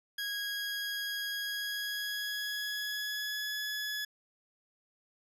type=tone with pitch glide; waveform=20% pulse; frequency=1648 to 1698.3 Hz; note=G#6 to G#6; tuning=-14 to +38 cents; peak=-29 dBFS; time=0.18-4.05 s; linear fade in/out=5 ms; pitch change=+52 cents; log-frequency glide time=1.29-3.54 s; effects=resampled to 32000 Hz